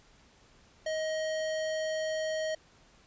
square tone, 629 Hz, D#5, 19 cents sharp, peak -31 dBFS, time 0.86-2.55 s, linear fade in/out 5 ms, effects pink hiss -61 dBFS RMS until 3.06 s + resampled to 16000 Hz

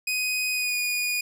sawtooth tone with pitch glide, 2500 to 2456 Hz, D#7 to D#7, +8 to -23 cents, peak -21 dBFS, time 0.07-1.21 s, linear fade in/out 5 ms, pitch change -31 cents, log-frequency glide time 0.52-0.77 s, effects none

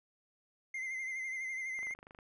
triangle tone with vibrato, 2081 Hz, C7, 10 cents flat, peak -35 dBFS, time 0.74-1.94 s, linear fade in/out 5 ms, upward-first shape sine, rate 12 Hz, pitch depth 42 cents each way
click train, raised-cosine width 0.5 ms, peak -38 dBFS, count 11, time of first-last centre 1.79-2.188 s, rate 25.1 Hz
effects resampled to 24000 Hz

